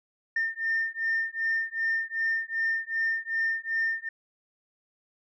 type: beating tone pair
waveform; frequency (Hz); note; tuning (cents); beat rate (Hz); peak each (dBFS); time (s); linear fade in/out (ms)
sine; 1808 / 1810.6; A6 / A6; +47 / +49; 2.6; -28; 0.36-4.09; 5
effects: tanh soft clip ceiling -20 dBFS